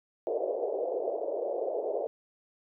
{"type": "band-pass noise", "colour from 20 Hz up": "pink", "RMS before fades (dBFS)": -32, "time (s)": [0.27, 2.07], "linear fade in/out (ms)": 0, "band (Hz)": [400, 660], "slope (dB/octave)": 48, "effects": []}